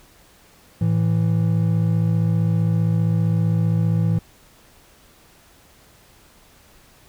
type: tone pair together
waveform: triangle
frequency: 110 / 165.29 Hz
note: A2 / E3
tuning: 0 / +5 cents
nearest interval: perfect fifth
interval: 705 cents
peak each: -17 dBFS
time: 0.81-4.19 s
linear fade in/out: 5 ms
effects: pink hiss -52 dBFS RMS until 7.08 s